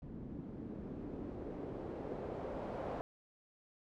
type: noise with low-pass filter sweep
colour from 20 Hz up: white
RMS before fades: -44 dBFS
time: 0.02-3.01 s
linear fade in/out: 0 ms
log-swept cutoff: 220 to 690 Hz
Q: 1.6
effects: none